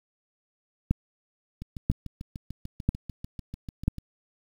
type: two click trains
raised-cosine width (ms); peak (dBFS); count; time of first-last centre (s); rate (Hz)
5; -9 / -24; 4 / 17; 0.91-3.88 / 1.62-3.983; 1.01 / 6.77
effects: 8-bit